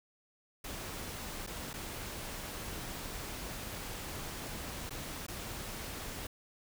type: noise with dropouts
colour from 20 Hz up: pink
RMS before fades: -42 dBFS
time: 0.64-6.27 s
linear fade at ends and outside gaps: 5 ms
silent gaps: 1.466-1.472 / 1.732-1.738 / 4.895-4.906 / 5.266-5.282 s
effects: none